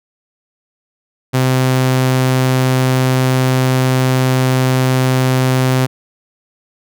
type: tone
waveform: sawtooth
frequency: 129.4 Hz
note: C3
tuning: 19 cents flat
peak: -7 dBFS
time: 1.33-5.87 s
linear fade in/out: 20 ms
effects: none